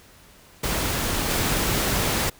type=noise with level steps; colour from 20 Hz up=pink; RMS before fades=-25 / -23 dBFS; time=0.63-2.3 s; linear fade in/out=10 ms; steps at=1.29 s; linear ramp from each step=10 ms; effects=pink hiss -51 dBFS RMS until 2.39 s